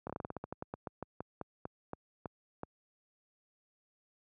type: slowing click train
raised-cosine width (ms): 1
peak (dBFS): -25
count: 20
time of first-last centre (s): 0.07-2.634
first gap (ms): 26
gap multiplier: 1.16
effects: high-pass 80 Hz 12 dB/octave